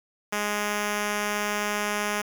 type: tone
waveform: 5% pulse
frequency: 207.7 Hz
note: G#3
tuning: in tune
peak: -14 dBFS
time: 0.32-2.22 s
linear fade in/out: 10 ms
effects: 8-bit